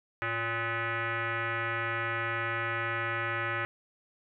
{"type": "tone with frequency modulation", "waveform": "sine", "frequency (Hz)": 110.6, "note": "A2", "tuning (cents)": 9, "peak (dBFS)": -29, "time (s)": [0.22, 3.65], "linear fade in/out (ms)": 0, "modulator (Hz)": 461, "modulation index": 4.6, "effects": []}